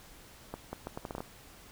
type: accelerating click train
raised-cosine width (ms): 1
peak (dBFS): -23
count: 9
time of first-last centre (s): 0.54-1.205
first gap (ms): 190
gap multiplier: 0.74
effects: pink hiss -54 dBFS RMS until 1.71 s